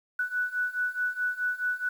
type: beating tone pair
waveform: sine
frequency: 1480 / 1484.7 Hz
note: F#6 / F#6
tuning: 0 / +6 cents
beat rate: 4.7 Hz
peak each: -31 / -29 dBFS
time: 0.19-1.89 s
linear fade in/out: 5 ms
effects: 9-bit